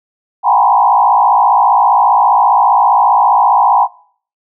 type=tone with frequency modulation; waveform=sine; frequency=886 Hz; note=A5; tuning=12 cents sharp; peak=-6 dBFS; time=0.43-3.88 s; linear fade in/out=50 ms; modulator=55 Hz; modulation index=2.5; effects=noise-tail reverb RT60 0.5 s tail -21 dB re dry